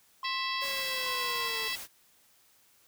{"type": "tone with tremolo", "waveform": "triangle", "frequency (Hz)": 1057, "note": "C6", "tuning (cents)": 17, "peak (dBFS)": -33, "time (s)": [0.23, 1.73], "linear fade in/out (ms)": 2, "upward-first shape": "square", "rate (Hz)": 1.2, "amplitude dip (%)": 55}
{"type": "harmonic tone", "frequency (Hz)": 659.3, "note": "E5", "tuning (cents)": 0, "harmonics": [3, 4, 5, 6, 7, 8], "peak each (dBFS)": [-37, -38, -39, -40, -40, -41], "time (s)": [0.24, 1.76], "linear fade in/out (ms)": 10}
{"type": "noise", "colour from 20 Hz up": "white", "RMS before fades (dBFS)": -42, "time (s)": [0.6, 1.88], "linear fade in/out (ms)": 50}
{"type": "linear sweep", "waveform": "sawtooth", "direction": "down", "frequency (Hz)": [554.4, 440], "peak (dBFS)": -37, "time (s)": [0.62, 1.68], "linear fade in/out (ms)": 0}
{"effects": ["white hiss -64 dBFS RMS until 2.87 s"]}